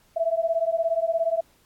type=beating tone pair; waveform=sine; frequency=653 / 670 Hz; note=E5 / E5; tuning=-17 / +28 cents; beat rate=17 Hz; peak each=-24 dBFS; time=0.16-1.41 s; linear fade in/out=10 ms; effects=pink hiss -61 dBFS RMS until 1.65 s + AAC 64 kbps